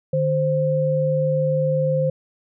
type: tone pair together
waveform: sine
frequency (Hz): 151.06 / 523.3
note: D3 / C5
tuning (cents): +49 / 0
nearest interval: octave + minor seventh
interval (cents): 2151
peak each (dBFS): -21 / -19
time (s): 0.13-2.1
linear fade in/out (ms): 5
effects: none